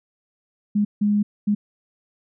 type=tone bursts at uneven times; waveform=sine; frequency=206.9 Hz; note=G#3; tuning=6 cents flat; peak=-16 dBFS; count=3; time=0.75-0.85 / 1.01-1.23 / 1.47-1.55 s; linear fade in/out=10 ms; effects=none